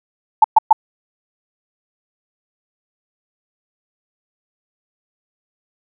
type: tone bursts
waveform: sine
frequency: 876 Hz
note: A5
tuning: 8 cents flat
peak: -3 dBFS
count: 3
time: 0.42-0.729 s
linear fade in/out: 5 ms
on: 23 ms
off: 120 ms
effects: none